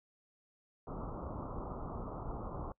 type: low-pass noise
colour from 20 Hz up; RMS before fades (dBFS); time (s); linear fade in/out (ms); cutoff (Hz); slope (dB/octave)
pink; -42; 0.87-2.72; 2; 1300; 96
effects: noise-tail reverb RT60 0.1 s tail -24 dB re dry